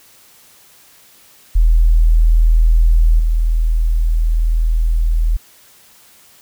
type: tone with level steps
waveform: sine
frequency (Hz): 40.48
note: E1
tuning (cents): -31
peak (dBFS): -7 / -11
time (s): 1.55-5.37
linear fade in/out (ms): 10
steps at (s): 3.19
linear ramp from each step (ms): 5
effects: white hiss -47 dBFS RMS until 6.41 s